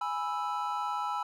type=chord; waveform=triangle; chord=E major; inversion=first; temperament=equal; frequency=830.6 / 987.8 / 1318.5 Hz; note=G#5 / B5 / E6; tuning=0 / 0 / 0 cents; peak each=-33 dBFS; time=0.01-1.23 s; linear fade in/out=5 ms; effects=none